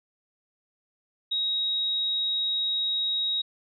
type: tone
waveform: sine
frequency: 3795 Hz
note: A#7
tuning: 30 cents sharp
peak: -24 dBFS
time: 1.31-3.42 s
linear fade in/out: 10 ms
effects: none